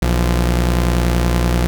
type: tone pair together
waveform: sawtooth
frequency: 60.71 / 171.7 Hz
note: B1 / F3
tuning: -29 / -29 cents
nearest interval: octave + tritone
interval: 1800 cents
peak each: -10 / -17 dBFS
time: 0.02-1.67 s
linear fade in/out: 0 ms
effects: none